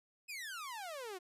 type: exponential sweep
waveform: sawtooth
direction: down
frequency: 2600 to 349.2 Hz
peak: -39 dBFS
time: 0.28-1.19 s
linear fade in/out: 20 ms
effects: resampled to 32000 Hz